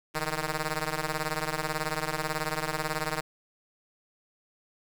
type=ring-modulated tone; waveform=5% pulse; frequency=155.56 Hz; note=D#3; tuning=in tune; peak=-15 dBFS; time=0.14-3.21 s; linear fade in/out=10 ms; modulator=302 Hz; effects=none